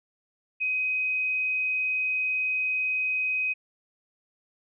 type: tone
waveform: sine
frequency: 2518 Hz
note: D#7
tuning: 20 cents sharp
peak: -24 dBFS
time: 0.6-3.54 s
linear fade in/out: 20 ms
effects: none